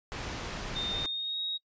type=low-pass noise; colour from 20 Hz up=pink; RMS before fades=-38 dBFS; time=0.12-1.06 s; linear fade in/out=0 ms; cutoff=5700 Hz; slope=12 dB/octave
type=tone with pitch glide; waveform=sine; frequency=3636 to 3777 Hz; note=A#7 to A#7; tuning=-44 to +22 cents; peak=-31 dBFS; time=0.75-1.58 s; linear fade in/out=20 ms; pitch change=+66 cents; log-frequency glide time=0.96-1.4 s
effects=noise-tail reverb RT60 0.1 s tail -23 dB re dry + resampled to 16000 Hz